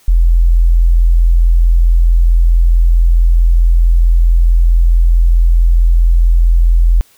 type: tone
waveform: sine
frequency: 42.29 Hz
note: E1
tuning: 45 cents sharp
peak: -5 dBFS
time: 0.08-7.01 s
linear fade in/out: 0 ms
effects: white hiss -49 dBFS RMS until 7.17 s